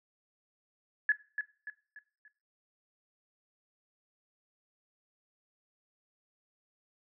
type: tone with echo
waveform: sine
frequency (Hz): 1706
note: G#6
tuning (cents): +46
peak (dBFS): -21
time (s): 1.09-1.12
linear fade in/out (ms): 2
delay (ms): 290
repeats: 4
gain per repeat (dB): -8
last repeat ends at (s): 2.28
effects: noise-tail reverb RT60 0.4 s tail -19 dB re dry